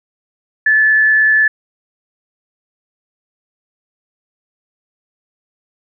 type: tone with frequency modulation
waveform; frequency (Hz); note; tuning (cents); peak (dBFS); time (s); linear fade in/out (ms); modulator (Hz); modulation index
sine; 1737; A6; -23; -8; 0.66-1.48; 5; 116; 0.26
effects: none